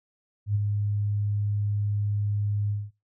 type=tone with ADSR envelope; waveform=sine; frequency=103.1 Hz; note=G#2; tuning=12 cents flat; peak=-20 dBFS; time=0.46-2.91 s; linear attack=90 ms; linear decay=24 ms; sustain=-4 dB; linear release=210 ms; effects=noise-tail reverb RT60 0.2 s tail -17 dB re dry

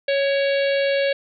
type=harmonic tone with a mistuned harmonic; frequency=554 Hz; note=C#5; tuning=1 cent flat; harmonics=1 / 3 / 4 / 5 / 6 / 7 / 8; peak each=-18 / -28 / -30 / -32 / -34 / -35 / -36 dBFS; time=0.08-1.13 s; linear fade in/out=5 ms; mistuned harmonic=4; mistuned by=+35 cents; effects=none

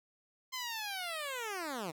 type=linear sweep; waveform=10% pulse; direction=down; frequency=1046.5 to 146.83 Hz; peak=-29 dBFS; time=0.52-1.92 s; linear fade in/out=20 ms; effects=none

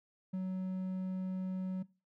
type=tone; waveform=triangle; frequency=186.6 Hz; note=F#3; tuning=15 cents sharp; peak=-32 dBFS; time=0.33-1.83 s; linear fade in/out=10 ms; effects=noise-tail reverb RT60 0.3 s tail -20 dB re dry

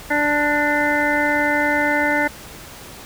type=harmonic tone with a mistuned harmonic; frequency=293.7 Hz; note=D4; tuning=in tune; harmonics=1 / 2 / 3 / 5 / 6 / 7; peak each=-23 / -23 / -23 / -23 / -23 / -23 dBFS; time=0.1-2.28 s; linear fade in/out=10 ms; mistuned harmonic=6; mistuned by=+21 cents; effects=pink hiss -38 dBFS RMS until 3.05 s

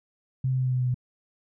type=tone with pitch steps; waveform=sine; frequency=130.7 / 129.72 / 128.75 / 127.79 / 126.83 / 125.88 / 124.94 Hz; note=C3 / C3 / C3 / C3 / B2 / B2 / B2; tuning=-1 / -15 / -28 / -40 / +46 / +33 / +20 cents; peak=-22 dBFS; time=0.44-0.944 s; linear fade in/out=5 ms; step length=72 ms; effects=none

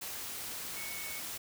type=tone in noise; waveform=sine; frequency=2218 Hz; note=C#7; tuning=in tune; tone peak=-44 dBFS; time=0.76-1.2 s; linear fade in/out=10 ms; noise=white; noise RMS=-41 dBFS; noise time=0.01-1.38 s; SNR=-6 dB; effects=none

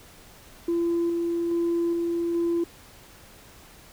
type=tone with tremolo; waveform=sine; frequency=340 Hz; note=F4; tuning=46 cents flat; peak=-20 dBFS; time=0.68-2.64 s; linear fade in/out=5 ms; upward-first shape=square; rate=1.2 Hz; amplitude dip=25%; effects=tanh soft clip ceiling -19 dBFS + pink hiss -50 dBFS RMS until 3.92 s

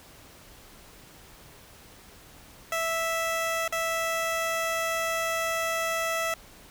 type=tone with dropouts; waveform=15% pulse; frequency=658 Hz; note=E5; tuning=3 cents flat; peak=-20 dBFS; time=2.72-6.34 s; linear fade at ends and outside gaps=2 ms; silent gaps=3.679-3.724 s; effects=pink hiss -51 dBFS RMS until 6.7 s

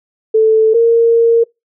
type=tone pair in turn; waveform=sine; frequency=440 / 462.3 Hz; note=A4 / A#4; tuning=0 / -14 cents; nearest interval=minor second; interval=86 cents; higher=second; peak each=-6 dBFS; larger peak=neither; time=0.34-0.74 / 0.74-1.44 s; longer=second; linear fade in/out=10 ms; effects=noise-tail reverb RT60 0.2 s tail -25 dB re dry

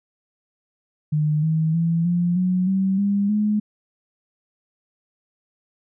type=tone with pitch steps; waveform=sine; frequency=151.7 / 158.97 / 166.58 / 174.56 / 182.92 / 191.68 / 200.9 / 210.5 Hz; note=D#3 / D#3 / E3 / F3 / F#3 / G3 / G3 / G#3; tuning=-44 / +38 / +18 / -1 / -20 / -39 / +43 / +24 cents; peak=-17 dBFS; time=1.12-3.6 s; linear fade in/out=10 ms; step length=310 ms; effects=none

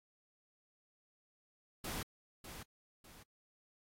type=noise with echo; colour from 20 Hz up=pink; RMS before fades=-42 dBFS; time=1.84-2.03 s; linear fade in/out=5 ms; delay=600 ms; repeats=2; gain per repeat=-8 dB; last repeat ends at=3.23 s; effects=AAC 48 kbps

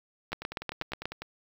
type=two click trains; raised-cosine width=0.3 ms; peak=-22 / -15 dBFS; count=10 / 7; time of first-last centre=0.32-1.22 / 0.33-1.056 s; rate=10 / 8.27 Hz; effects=8-bit

